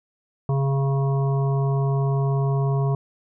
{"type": "harmonic tone", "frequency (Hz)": 137.2, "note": "C#3", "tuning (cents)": -17, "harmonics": [1, 3, 5, 7, 8], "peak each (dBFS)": [-19, -29, -33, -36, -37], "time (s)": [0.49, 2.95], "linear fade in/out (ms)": 2, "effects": []}